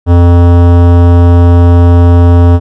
sine tone with hard clipping, 86.8 Hz, F2, 10 cents flat, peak -3 dBFS, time 0.06-2.6 s, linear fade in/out 50 ms, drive 18 dB, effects none

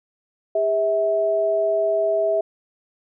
sine tone pair together, 404.1 / 649 Hz, G#4 / E5, -47 / -27 cents, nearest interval minor sixth, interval 820 cents, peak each -24 / -18 dBFS, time 0.55-2.41 s, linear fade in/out 5 ms, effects none

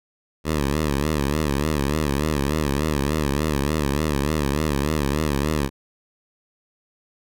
10% pulse tone with vibrato, 73.42 Hz, D2, in tune, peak -12 dBFS, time 0.44-5.7 s, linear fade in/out 50 ms, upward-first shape sine, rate 3.4 Hz, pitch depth 120 cents each way, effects none

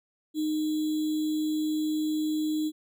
sine tone with sample-and-hold, 308.2 Hz, D#4, 16 cents flat, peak -25 dBFS, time 0.34-2.72 s, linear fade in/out 50 ms, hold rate 3675 Hz, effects none

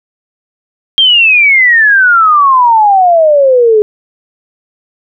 sine exponential sweep, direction down, 3230 to 415.3 Hz, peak -3 dBFS, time 0.98-3.82 s, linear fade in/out 0 ms, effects none

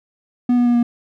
triangle tone with pitch steps, 245.3 / 242.9 / 240.5 / 238.2 Hz, B3 / B3 / B3 / A#3, -12 / -29 / -46 / +38 cents, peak -10 dBFS, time 0.49-0.83 s, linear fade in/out 5 ms, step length 85 ms, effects none

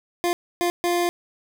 25% pulse tone bursts at uneven times, 349.2 Hz, F4, in tune, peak -16 dBFS, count 3, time 0.24-0.33 / 0.61-0.7 / 0.84-1.09 s, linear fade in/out 0 ms, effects none

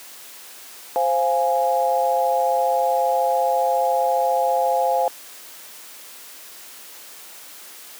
sine chord, F minor, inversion second, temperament equal with one note detuned, 523.3 / 696 / 830.6 Hz, C5 / F5 / Ab5, 0 / -6 / 0 cents, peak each -21 dBFS, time 0.96-5.08 s, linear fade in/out 0 ms, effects white hiss -41 dBFS RMS until 7.99 s + high-pass 300 Hz 12 dB/octave

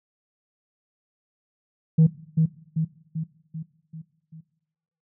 sine tone with echo, 159.7 Hz, D#3, 45 cents sharp, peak -10 dBFS, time 1.98-2.07 s, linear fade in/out 10 ms, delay 390 ms, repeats 6, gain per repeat -5 dB, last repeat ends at 4.41 s, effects noise-tail reverb RT60 0.9 s tail -19 dB re dry + tanh soft clip ceiling -10 dBFS

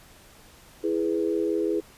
sine chord, E major, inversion none, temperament equal, 329.6 / 415.3 / 493.9 Hz, E4 / G#4 / B4, 0 / 0 / 0 cents, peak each -26 / -26 / -31 dBFS, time 0.83-1.81 s, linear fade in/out 20 ms, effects pink hiss -52 dBFS RMS until 1.97 s + resampled to 32000 Hz

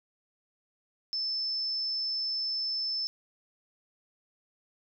sine tone, 5270 Hz, E8, 1 cent flat, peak -29 dBFS, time 1.13-3.07 s, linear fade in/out 0 ms, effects none

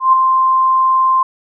sine tone with ADSR envelope, 1046.5 Hz, C6, in tune, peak -4 dBFS, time 0-1.23 s, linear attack 130 ms, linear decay 5 ms, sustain -5 dB, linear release 4 ms, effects none

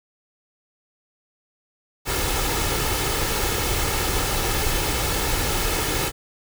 pink noise with comb filter, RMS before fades -23 dBFS, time 2.05-6.12 s, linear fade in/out 50 ms, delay 2.3 ms, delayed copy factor +0.5, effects none

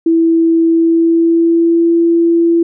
sine tone with pitch glide, 329.6 to 336.5 Hz, E4 to E4, 0 to +36 cents, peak -7 dBFS, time 0.06-2.63 s, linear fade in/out 5 ms, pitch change +36 cents, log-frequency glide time 0.67-1.94 s, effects none

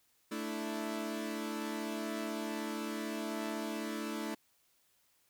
sawtooth chord, A suspended fourth, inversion none, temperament equal, 220 / 293.7 / 329.6 Hz, A3 / D4 / E4, 0 / 0 / 0 cents, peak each -36 / -38 / -37 dBFS, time 0.31-4.35 s, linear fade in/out 10 ms, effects white hiss -72 dBFS RMS until 5.29 s

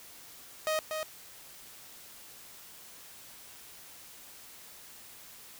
sawtooth tone with echo, 625 Hz, D#5, 8 cents sharp, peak -24 dBFS, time 0.67-0.79 s, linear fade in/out 0 ms, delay 240 ms, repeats 1, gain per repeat -5 dB, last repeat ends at 1.03 s, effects white hiss -51 dBFS RMS until 5.59 s

